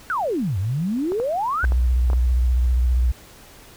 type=exponential two-way sweep; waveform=sine; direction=down then up; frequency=1568 to 88 to 1568 Hz; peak=-20 dBFS; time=0.1-1.65 s; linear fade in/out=0 ms; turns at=0.58 s
type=clicks; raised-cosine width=1 ms; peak=-17 dBFS; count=6; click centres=1.12 / 1.2 / 1.642 / 1.721 / 2.101 / 2.132 s
type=tone with vibrato; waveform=sine; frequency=61.74 Hz; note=B1; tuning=in tune; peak=-15 dBFS; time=1.63-3.12 s; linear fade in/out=10 ms; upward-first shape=square; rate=15 Hz; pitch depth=62 cents each way
effects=pink hiss -46 dBFS RMS until 3.76 s